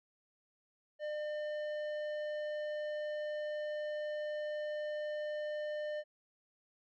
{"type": "tone with tanh clipping", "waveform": "sine", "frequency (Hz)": 602, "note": "D5", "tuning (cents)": 43, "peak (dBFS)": -38, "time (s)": [0.99, 6.04], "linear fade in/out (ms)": 50, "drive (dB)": 11, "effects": []}